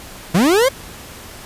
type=linear sweep; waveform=40% pulse; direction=up; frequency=149.6 to 556 Hz; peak=-10 dBFS; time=0.34-0.69 s; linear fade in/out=10 ms; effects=pink hiss -36 dBFS RMS until 1.45 s + resampled to 32000 Hz